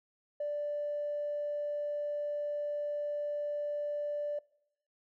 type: tone with tanh clipping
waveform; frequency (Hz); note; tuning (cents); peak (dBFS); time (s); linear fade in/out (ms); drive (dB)
triangle; 587; D5; -1; -32; 0.4-4.39; 5; 4
effects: noise-tail reverb RT60 0.8 s tail -23 dB re dry